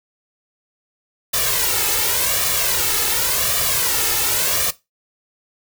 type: noise with flanger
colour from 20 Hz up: white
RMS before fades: -19 dBFS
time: 1.33-4.71 s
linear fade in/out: 10 ms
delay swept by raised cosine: 1.7 to 2.32 ms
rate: 0.9 Hz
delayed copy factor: +0.7
effects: noise-tail reverb RT60 0.2 s tail -17 dB re dry